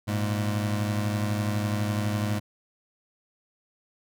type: beating tone pair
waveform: 25% pulse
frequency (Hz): 103.83 / 115.83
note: G#2 / A#2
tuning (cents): 0 / -11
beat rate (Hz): 12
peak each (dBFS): -22 / -29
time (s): 0.07-2.4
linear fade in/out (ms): 20
effects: none